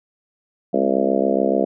harmonic tone with a mistuned harmonic, 67 Hz, C2, 42 cents sharp, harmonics 3 / 4 / 5 / 6 / 7 / 8 / 9 / 10, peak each -24 / -24 / -24 / -24 / -24 / -24 / -24 / -24 dBFS, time 0.73-1.65 s, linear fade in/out 10 ms, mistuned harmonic 3, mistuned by +38 cents, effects none

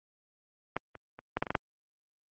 clicks, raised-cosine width 0.5 ms, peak -14 / -30 / -30 / -14 / -12 / -22 / -14 / -10 dBFS, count 8, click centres 0.766 / 0.953 / 1.19 / 1.37 / 1.425 / 1.468 / 1.505 / 1.552 s, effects high-pass 80 Hz 12 dB/octave + Opus 24 kbps

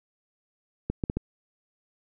clicks, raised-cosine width 3 ms, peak -14 dBFS, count 4, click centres 0.9 / 1.038 / 1.099 / 1.17 s, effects none

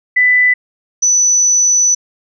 sine tone pair in turn, 1993 / 5972 Hz, B6 / F#8, +15 / +15 cents, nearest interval octave + perfect fifth, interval 1900 cents, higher second, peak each -7 / -8 dBFS, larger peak first, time 0.16-0.54 / 1.02-1.95 s, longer second, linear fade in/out 10 ms, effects none

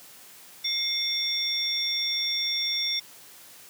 sine tone cluster, 2135 / 3548 / 5550 Hz, C7 / A7 / F8, +34 / +14 / -12 cents, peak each -34 / -28 / -28 dBFS, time 0.64-3 s, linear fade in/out 10 ms, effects white hiss -49 dBFS RMS until 3.69 s + high-pass 100 Hz 12 dB/octave

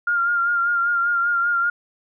sine tone with vibrato, 1400 Hz, F6, 4 cents sharp, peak -17 dBFS, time 0.07-1.7 s, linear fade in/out 5 ms, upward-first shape sine, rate 5.1 Hz, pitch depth 31 cents each way, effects none

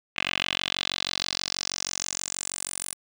10% pulse tone with band-pass filter sweep, 46.25 Hz, F#1, in tune, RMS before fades -31 dBFS, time 0.16-2.94 s, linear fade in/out 10 ms, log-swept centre 2600 to 9900 Hz, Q 3.4, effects none

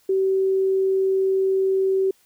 sine tone, 383.2 Hz, G4, 39 cents flat, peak -17 dBFS, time 0.09-2.11 s, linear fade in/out 5 ms, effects white hiss -60 dBFS RMS until 2.25 s

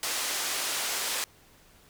white band-pass noise, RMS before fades -31 dBFS, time 0.03-1.24 s, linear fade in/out 0 ms, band 390 to 8800 Hz, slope 12 dB/octave, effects pink hiss -58 dBFS RMS until 1.89 s

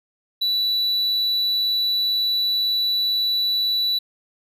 triangle tone, 3951 Hz, B7, in tune, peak -17 dBFS, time 0.41-3.99 s, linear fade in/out 10 ms, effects none

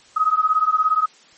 sine beating tone pair, 1256 / 1273 Hz, D#6 / D#6, +16 / +39 cents, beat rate 17 Hz, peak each -18 dBFS, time 0.16-1.06 s, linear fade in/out 10 ms, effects white hiss -50 dBFS RMS until 1.37 s + MP3 32 kbps

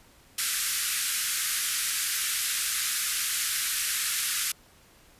white band-pass noise, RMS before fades -29 dBFS, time 0.38-4.52 s, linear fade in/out 5 ms, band 1300 to 13000 Hz, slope 48 dB/octave, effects pink hiss -57 dBFS RMS until 5.19 s + resampled to 32000 Hz

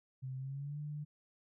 sine tone with pitch glide, 130.81 to 148.54 Hz, C3 to D3, 0 to +20 cents, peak -39 dBFS, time 0.22-1.05 s, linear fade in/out 20 ms, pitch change +220 cents, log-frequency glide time 0.37-0.79 s, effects none

